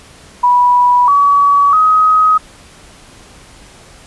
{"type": "tone with pitch steps", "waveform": "sine", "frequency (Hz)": [980, 1136, 1262], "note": ["B5", "C#6", "D#6"], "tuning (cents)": [-14, 42, 24], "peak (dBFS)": -6, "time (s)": [0.43, 2.38], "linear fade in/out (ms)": 10, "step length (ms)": 650, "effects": ["pink hiss -40 dBFS RMS until 4.06 s", "resampled to 24000 Hz"]}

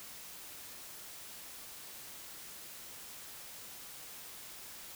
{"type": "silence", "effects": ["white hiss -49 dBFS RMS until 4.95 s"]}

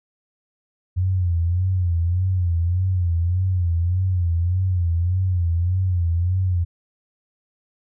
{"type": "tone with vibrato", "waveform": "sine", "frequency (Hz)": 88.8, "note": "F2", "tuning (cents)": 29, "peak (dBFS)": -17, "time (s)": [0.96, 6.65], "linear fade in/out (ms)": 20, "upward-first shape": "sine", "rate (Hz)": 1.7, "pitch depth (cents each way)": 99, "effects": []}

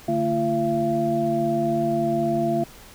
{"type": "tone cluster", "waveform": "sine", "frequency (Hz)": [147.6, 226.2, 342.2, 679], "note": ["D3", "A3", "F4", "F5"], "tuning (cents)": [9, 48, -35, -49], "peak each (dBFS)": [-29, -26, -25, -23], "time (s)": [0.08, 2.64], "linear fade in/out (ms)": 5, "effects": ["pink hiss -46 dBFS RMS until 2.94 s"]}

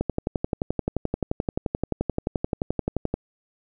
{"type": "click train", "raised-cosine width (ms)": 2, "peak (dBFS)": -10, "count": 37, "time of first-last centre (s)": [0.01, 3.14], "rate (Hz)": 11.5, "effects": []}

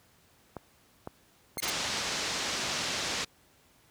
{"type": "clicks", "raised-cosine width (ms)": 1, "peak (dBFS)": -23, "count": 3, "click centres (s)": [0.567, 1.074, 1.572]}
{"type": "tone bursts", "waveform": "5% pulse", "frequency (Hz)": 2123, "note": "C7", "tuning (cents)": 25, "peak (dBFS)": -22, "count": 3, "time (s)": [1.58, 1.7], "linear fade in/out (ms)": 0, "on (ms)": 22, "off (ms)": 27}
{"type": "low-pass noise", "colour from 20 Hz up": "white", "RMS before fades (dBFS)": -33, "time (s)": [1.62, 3.25], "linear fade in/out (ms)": 10, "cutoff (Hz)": 6300, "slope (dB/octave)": 24}
{"effects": ["pink hiss -63 dBFS RMS until 3.9 s", "high-pass 60 Hz 12 dB/octave"]}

